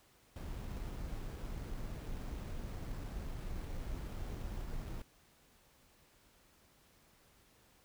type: noise with sample-and-hold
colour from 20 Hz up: brown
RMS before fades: -42 dBFS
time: 0.36-5.02 s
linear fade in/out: 2 ms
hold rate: 6300 Hz
effects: pink hiss -67 dBFS RMS until 7.84 s